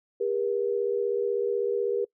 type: tone pair together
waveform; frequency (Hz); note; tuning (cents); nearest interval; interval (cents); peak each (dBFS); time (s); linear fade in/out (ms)
sine; 402.1 / 478.2; G4 / A#4; +44 / +44; minor third; 300; -27; 0.2-2.05; 10
effects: noise-tail reverb RT60 0.1 s tail -23 dB re dry